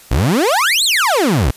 30% pulse exponential two-way sweep, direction up then down, 51.91 to 4439 to 51.91 Hz, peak -9 dBFS, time 0.11-1.51 s, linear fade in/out 5 ms, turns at 0.84 s, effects white hiss -42 dBFS RMS until 1.56 s + resampled to 32000 Hz

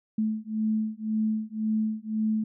sine beating tone pair, 216.5 / 218.4 Hz, A3 / A3, -28 / -13 cents, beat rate 1.9 Hz, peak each -28 dBFS, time 0.18-2.44 s, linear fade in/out 5 ms, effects none

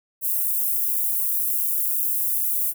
white high-pass noise, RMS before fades -23 dBFS, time 0.21-2.74 s, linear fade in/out 50 ms, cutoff 11000 Hz, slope 24 dB/octave, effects none

